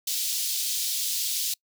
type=high-pass noise; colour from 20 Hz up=pink; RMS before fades=-28 dBFS; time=0.07-1.54 s; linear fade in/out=5 ms; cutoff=3600 Hz; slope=24 dB/octave; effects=noise-tail reverb RT60 0.1 s tail -26 dB re dry